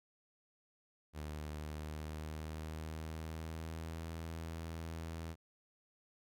sawtooth tone with pitch glide, 75.9 to 81.82 Hz, D#2 to E2, -42 to -12 cents, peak -38 dBFS, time 1.13-5.36 s, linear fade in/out 50 ms, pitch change +130 cents, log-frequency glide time 1.54-4.07 s, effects none

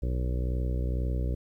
harmonic tone, 62.1 Hz, B1, 10 cents sharp, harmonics 1 / 2 / 3 / 4 / 5 / 6 / 7 / 8 / 9, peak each -27 / -34 / -41 / -44 / -42 / -46 / -44 / -46 / -46 dBFS, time 0.02-1.35 s, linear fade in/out 10 ms, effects 11-bit

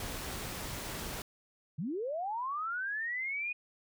pink noise, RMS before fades -40 dBFS, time 0-1.22 s, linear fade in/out 2 ms
sine linear sweep, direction up, 130.8 to 2489 Hz, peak -33 dBFS, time 1.78-3.53 s, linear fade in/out 10 ms
effects none

